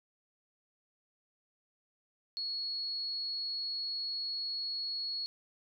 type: tone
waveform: sine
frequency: 4346 Hz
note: C#8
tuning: 35 cents flat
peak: -34 dBFS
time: 2.37-5.26 s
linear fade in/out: 0 ms
effects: none